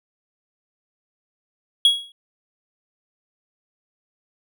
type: tone with exponential decay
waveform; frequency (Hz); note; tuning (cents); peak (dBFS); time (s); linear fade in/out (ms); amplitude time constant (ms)
triangle; 3322; G#7; 0; -7; 1.85-2.12; 2; 57
effects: none